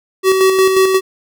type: tone with tremolo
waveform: square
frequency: 379.8 Hz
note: F#4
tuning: 45 cents sharp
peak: -8 dBFS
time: 0.23-1.01 s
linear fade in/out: 50 ms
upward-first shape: square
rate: 5.6 Hz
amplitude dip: 40%
effects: none